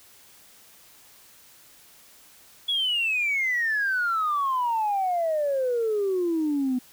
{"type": "exponential sweep", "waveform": "sine", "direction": "down", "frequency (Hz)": [3400, 246.9], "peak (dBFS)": -21, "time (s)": [2.68, 6.79], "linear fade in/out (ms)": 10, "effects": ["tanh soft clip ceiling -18 dBFS", "white hiss -53 dBFS RMS until 6.92 s"]}